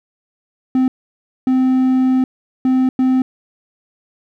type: tone bursts at uneven times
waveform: triangle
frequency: 258.6 Hz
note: C4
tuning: 20 cents flat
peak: -9 dBFS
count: 4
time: 0.75-0.88 / 1.47-2.24 / 2.65-2.89 / 2.99-3.22 s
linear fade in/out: 2 ms
effects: none